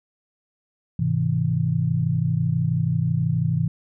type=chord; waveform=sine; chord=Ab augmented; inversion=none; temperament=just; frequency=103.83 / 129.78 / 162.23 Hz; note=Ab2 / C3 / E3; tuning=0 / -14 / -27 cents; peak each=-26 / -23 / -22 dBFS; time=0.99-3.68 s; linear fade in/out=5 ms; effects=none